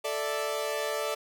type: chord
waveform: sawtooth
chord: A suspended fourth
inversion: none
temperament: equal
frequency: 440 / 587.3 / 659.3 Hz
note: A4 / D5 / E5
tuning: 0 / 0 / 0 cents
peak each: -30 / -28 / -33 dBFS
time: 0.04-1.15 s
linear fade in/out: 10 ms
effects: 10-bit